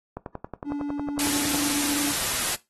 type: click train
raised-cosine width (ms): 1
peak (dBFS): -18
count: 16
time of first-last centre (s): 0.17-1.546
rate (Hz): 10.9
type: tone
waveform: triangle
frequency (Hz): 288.3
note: D4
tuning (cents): -32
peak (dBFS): -24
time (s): 0.64-2.14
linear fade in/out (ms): 50
type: noise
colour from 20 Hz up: white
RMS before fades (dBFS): -26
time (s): 1.19-2.55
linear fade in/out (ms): 2
effects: noise-tail reverb RT60 0.2 s tail -17 dB re dry + AAC 32 kbps